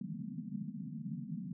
white band-pass noise, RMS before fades -42 dBFS, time 0.01-1.53 s, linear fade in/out 2 ms, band 140 to 250 Hz, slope 96 dB/octave, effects none

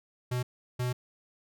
square tone bursts at uneven times, 124.4 Hz, B2, 13 cents sharp, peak -29 dBFS, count 2, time 0.31-0.43 / 0.79-0.93 s, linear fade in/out 10 ms, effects none

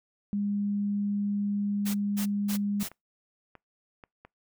sine tone, 203.4 Hz, G#3, 36 cents flat, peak -26 dBFS, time 0.33-2.83 s, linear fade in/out 0 ms
white noise bursts, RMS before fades -36 dBFS, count 4, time 1.85-2.89 s, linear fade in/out 20 ms, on 95 ms, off 220 ms
clicks, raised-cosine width 0.5 ms, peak -32 dBFS, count 5, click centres 2.811 / 2.916 / 3.553 / 4.038 / 4.25 s
effects noise-tail reverb RT60 0.2 s tail -26 dB re dry

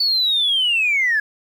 sine linear sweep, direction down, 4509 to 1661.2 Hz, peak -14 dBFS, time 0-1.2 s, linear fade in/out 5 ms, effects tanh soft clip ceiling -11 dBFS + 8-bit

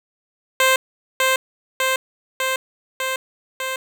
10% pulse tone with echo, 523.3 Hz, C5, in tune, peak -5 dBFS, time 0.6-0.76 s, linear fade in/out 2 ms, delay 600 ms, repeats 5, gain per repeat -2 dB, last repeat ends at 3.76 s, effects none

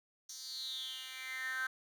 10% pulse tone with high-pass filter sweep, 260 Hz, C4, 11 cents flat, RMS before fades -42 dBFS, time 0.29-1.67 s, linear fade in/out 5 ms, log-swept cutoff 5600 to 1500 Hz, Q 8.7, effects none

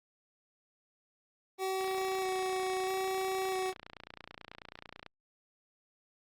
25% pulse tone with vibrato, 377.5 Hz, F#4, 35 cents sharp, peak -28 dBFS, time 1.58-3.74 s, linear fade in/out 50 ms, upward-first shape square, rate 0.77 Hz, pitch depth 11 cents each way
click train, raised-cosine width 0.3 ms, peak -29 dBFS, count 96, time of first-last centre 1.81-5.063 s, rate 29.2 Hz
effects Opus 24 kbps

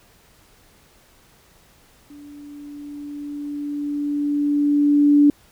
sine tone with level ramp, 290.5 Hz, D4, 19 cents flat, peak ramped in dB -39 to -9 dBFS, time 2.1-5.3 s, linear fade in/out 2 ms, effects pink hiss -54 dBFS RMS until 5.51 s

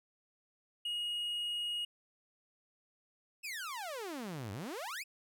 triangle tone, 2880 Hz, F#7, 47 cents flat, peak -33 dBFS, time 0.85-1.85 s, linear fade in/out 5 ms
sawtooth exponential two-way sweep, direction down then up, 2700 to 92.9 to 2700 Hz, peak -36 dBFS, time 3.43-5.04 s, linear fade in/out 20 ms, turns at 4.52 s
effects none

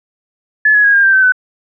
sine tone with pitch steps, 1719 / 1681.7 / 1645.2 / 1609.5 / 1574.5 / 1540.3 / 1506.9 Hz, A6 / G#6 / G#6 / G6 / G6 / G6 / F#6, -41 / +21 / -17 / +45 / +7 / -31 / +31 cents, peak -6 dBFS, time 0.65-1.322 s, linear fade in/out 5 ms, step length 96 ms, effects none

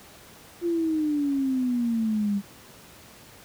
sine exponential sweep, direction down, 349.2 to 197.3 Hz, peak -22 dBFS, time 0.61-2.42 s, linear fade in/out 50 ms, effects pink hiss -49 dBFS RMS until 3.44 s + high-pass 60 Hz 12 dB/octave

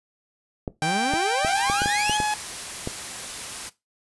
clicks, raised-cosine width 2 ms, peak -14 dBFS, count 9, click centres 0.678 / 1.137 / 1.448 / 1.699 / 1.819 / 1.859 / 2.096 / 2.202 / 2.874 s
sawtooth exponential sweep, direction up, 146.83 to 3343 Hz, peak -22 dBFS, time 0.82-2.17 s, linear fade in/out 0 ms
sawtooth tone with pitch glide, 784 to 845.1 Hz, G5 to G#5, 0 to +30 cents, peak -19 dBFS, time 0.82-2.34 s, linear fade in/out 2 ms, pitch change +130 cents, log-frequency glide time 1.51-2.14 s
white noise, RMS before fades -34 dBFS, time 1.45-3.7 s, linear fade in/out 20 ms
effects noise-tail reverb RT60 0.2 s tail -17 dB re dry + resampled to 24000 Hz

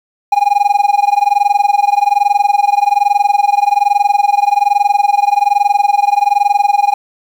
triangle tone with amplitude modulation, 815 Hz, G#5, 33 cents flat, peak -3 dBFS, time 0.32-6.94 s, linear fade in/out 5 ms, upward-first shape sine, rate 21.2 Hz, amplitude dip 95%, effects 7-bit

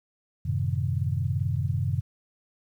sine chord, F# diminished seventh, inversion none, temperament equal, 92.5 / 110 / 130.81 / 155.56 Hz, F#2 / A2 / C3 / Eb3, 0 / 0 / 0 / 0 cents, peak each -28 / -31 / -28 / -33 dBFS, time 0.45-2.01 s, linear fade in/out 10 ms, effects 10-bit

